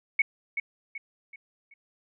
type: tone with echo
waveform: sine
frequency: 2217 Hz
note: C#7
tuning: in tune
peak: -18 dBFS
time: 0.19-0.22 s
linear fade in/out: 5 ms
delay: 380 ms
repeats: 4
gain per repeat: -8 dB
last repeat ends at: 1.74 s
effects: none